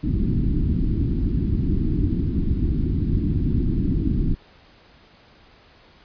pink low-pass noise, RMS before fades -21 dBFS, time 0.03-4.35 s, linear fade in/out 5 ms, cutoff 330 Hz, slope 48 dB/octave, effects pink hiss -52 dBFS RMS until 6.04 s + resampled to 11025 Hz

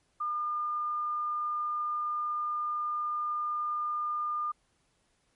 sine tone, 1208 Hz, D6, 48 cents sharp, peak -29 dBFS, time 0.2-4.52 s, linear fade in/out 10 ms, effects pink hiss -72 dBFS RMS until 5.35 s + MP3 48 kbps

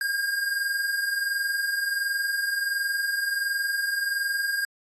square tone pair together, 1596.6 / 1618 Hz, G6 / G#6, +31 / -46 cents, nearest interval unison, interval 23 cents, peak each -33 / -26 dBFS, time 0.01-4.65 s, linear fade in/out 2 ms, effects AAC 64 kbps

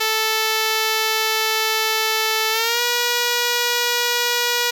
5% pulse tone with pitch glide, 439.4 to 481.9 Hz, A4 to B4, -2 to -43 cents, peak -6 dBFS, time 0-4.71 s, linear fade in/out 10 ms, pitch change +159 cents, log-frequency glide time 2.51-2.81 s, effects none

